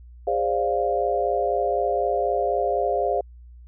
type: chord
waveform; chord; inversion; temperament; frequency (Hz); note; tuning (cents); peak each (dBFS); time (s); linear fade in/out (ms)
sine; D half-diminished seventh; second; equal with one note detuned; 408.2 / 523.3 / 587.3 / 698.5; Ab4 / C5 / D5 / F5; -30 / 0 / 0 / 0; -26 / -26 / -27 / -24; 0.27-3.21; 5
effects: added 60 Hz sine -42 dBFS peak until 3.67 s